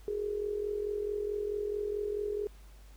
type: tone with amplitude modulation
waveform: sine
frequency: 414.4 Hz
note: G#4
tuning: 4 cents flat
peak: -28 dBFS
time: 0.08-2.47 s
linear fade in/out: 0 ms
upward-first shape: sine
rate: 44.6 Hz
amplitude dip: 70%
effects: added 50 Hz sine -50 dBFS peak until 2.96 s + pink hiss -62 dBFS RMS until 2.96 s